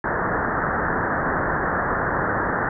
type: low-pass noise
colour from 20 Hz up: white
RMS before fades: -23 dBFS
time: 0.04-2.69 s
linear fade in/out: 2 ms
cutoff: 1800 Hz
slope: 96 dB/octave
effects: none